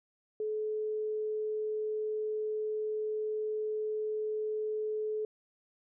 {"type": "tone", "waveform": "sine", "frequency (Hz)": 429.6, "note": "A4", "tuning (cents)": -41, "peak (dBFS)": -31, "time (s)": [0.4, 5.25], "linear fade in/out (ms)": 2, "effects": []}